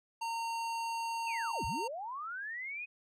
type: tone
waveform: square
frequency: 918 Hz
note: A#5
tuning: 27 cents flat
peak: -35 dBFS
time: 0.21-1.88 s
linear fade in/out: 10 ms
type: linear two-way sweep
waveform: sine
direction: down then up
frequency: 2843 to 49 to 2532 Hz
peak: -38 dBFS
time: 1.25-2.86 s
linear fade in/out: 20 ms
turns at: 1.65 s
effects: low-pass 9000 Hz 12 dB/octave